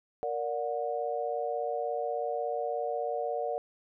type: chord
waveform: sine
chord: Bb augmented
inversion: none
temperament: just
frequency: 466.2 / 582.7 / 728.4 Hz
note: Bb4 / D5 / F#5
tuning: 0 / -14 / -27 cents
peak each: -34 dBFS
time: 0.23-3.58 s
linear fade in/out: 0 ms
effects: none